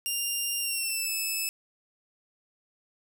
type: tone with pitch glide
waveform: 10% pulse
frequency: 2796 to 2609 Hz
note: F7 to E7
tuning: +1 to -18 cents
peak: -20 dBFS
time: 0.06-1.49 s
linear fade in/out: 0 ms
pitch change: -119 cents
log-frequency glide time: 0.6-1.12 s
effects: none